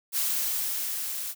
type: noise with level ramp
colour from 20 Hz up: blue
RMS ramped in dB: -26 to -34 dBFS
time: 0.12-1.35 s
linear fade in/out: 50 ms
effects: none